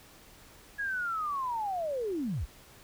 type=linear sweep; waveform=sine; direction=down; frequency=1677 to 41.2 Hz; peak=-30 dBFS; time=0.78-2.46 s; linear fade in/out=20 ms; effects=pink hiss -55 dBFS RMS until 2.83 s